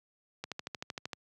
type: click train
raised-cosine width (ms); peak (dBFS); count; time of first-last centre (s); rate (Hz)
0.2; -20; 10; 0.44-1.132; 13
effects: high-pass 100 Hz 12 dB/octave

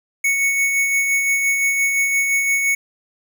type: tone with tremolo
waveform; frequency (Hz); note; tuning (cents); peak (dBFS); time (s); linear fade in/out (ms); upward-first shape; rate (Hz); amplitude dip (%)
square; 2217; C#7; 0; -15; 0.24-2.75; 5; sine; 5.8; 35
effects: none

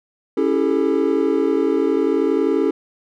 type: chord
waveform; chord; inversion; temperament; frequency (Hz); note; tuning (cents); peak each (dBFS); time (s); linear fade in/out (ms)
triangle; A dominant seventh; first; equal with one note detuned; 277.2 / 329.6 / 399.5 / 440; C#4 / E4 / G4 / A4; 0 / 0 / +33 / 0; -19; 0.37-2.71; 5
effects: none

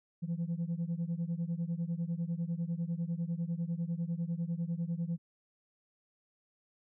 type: beating tone pair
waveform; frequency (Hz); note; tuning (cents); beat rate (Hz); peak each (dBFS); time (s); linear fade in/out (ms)
sine; 164.81 / 174.81; E3 / F3; 0 / +2; 10; -33 / -34; 0.22-5.18; 20
effects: tanh soft clip ceiling -29 dBFS

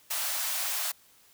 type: high-pass noise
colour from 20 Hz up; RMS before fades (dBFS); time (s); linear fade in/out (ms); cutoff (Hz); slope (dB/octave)
white; -31; 0.1-0.92; 10; 590; 96
effects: white hiss -60 dBFS RMS until 1.33 s

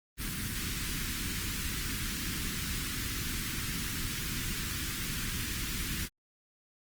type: band-stop noise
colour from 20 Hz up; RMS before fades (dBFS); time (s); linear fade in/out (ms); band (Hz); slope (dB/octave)
pink; -35; 0.17-6.09; 50; 300 to 1400; 24
effects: Opus 24 kbps

